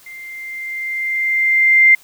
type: tone with level ramp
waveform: sine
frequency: 2093 Hz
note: C7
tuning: in tune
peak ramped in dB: -32 to -5 dBFS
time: 0.06-1.95 s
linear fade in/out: 5 ms
effects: white hiss -47 dBFS RMS until 2.03 s